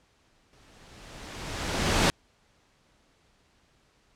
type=noise with exponential growth; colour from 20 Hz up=pink; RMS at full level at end=-20 dBFS; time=0.53-2.1 s; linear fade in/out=0 ms; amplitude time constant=340 ms; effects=pink hiss -65 dBFS RMS until 4.15 s + low-pass 7000 Hz 12 dB/octave